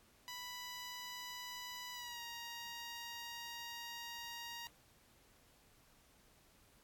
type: tone with pitch glide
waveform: 10% pulse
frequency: 987.8 to 939.9 Hz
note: B5 to A#5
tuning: 0 to +14 cents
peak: -37 dBFS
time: 0.28-4.67 s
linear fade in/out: 0 ms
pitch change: -86 cents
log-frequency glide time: 1.93-2.22 s
effects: pink hiss -68 dBFS RMS until 6.83 s + AAC 64 kbps